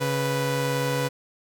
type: tone pair together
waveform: sawtooth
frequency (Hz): 138.6 / 493.9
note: C#3 / B4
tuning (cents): 0 / 0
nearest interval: octave + minor seventh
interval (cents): 2200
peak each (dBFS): -22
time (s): 0-1.09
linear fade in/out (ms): 20
effects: none